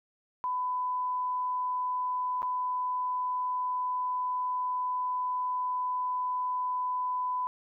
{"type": "tone with dropouts", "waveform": "sine", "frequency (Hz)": 1001, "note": "B5", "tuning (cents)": 23, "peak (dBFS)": -28, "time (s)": [0.44, 7.47], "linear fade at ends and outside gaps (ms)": 0, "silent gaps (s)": [2.42, 2.429], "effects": []}